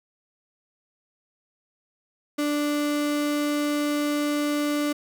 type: tone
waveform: 35% pulse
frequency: 293.7 Hz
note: D4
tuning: in tune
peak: -21 dBFS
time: 2.38-4.93 s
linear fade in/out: 10 ms
effects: none

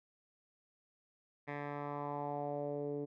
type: tone with low-pass filter sweep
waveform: 10% pulse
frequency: 144.9 Hz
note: D3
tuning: 23 cents flat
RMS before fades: -40 dBFS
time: 1.47-3.06 s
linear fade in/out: 20 ms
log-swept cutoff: 1900 to 380 Hz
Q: 3
effects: none

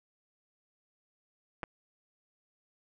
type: clicks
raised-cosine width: 0.5 ms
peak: -21 / -24 dBFS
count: 2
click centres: 1.632 / 1.638 s
effects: 10-bit

